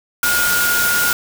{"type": "tone in noise", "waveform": "sine", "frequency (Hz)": 1427, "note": "F6", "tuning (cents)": 37, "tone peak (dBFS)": -16, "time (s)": [0.23, 1.13], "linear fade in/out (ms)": 2, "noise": "white", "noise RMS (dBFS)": -19, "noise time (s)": [0.23, 1.13], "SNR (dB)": 0, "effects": []}